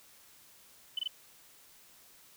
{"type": "tone bursts", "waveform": "sine", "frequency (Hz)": 3015, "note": "F#7", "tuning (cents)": 32, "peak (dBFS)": -29, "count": 3, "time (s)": [0.97, 1.077], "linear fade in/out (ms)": 5, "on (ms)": 21, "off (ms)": 22, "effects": ["tanh soft clip ceiling -26 dBFS", "white hiss -59 dBFS RMS until 2.36 s"]}